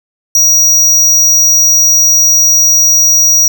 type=tone; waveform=square; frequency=5760 Hz; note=F#8; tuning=47 cents flat; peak=-5 dBFS; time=0.35-3.48 s; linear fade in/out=2 ms; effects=none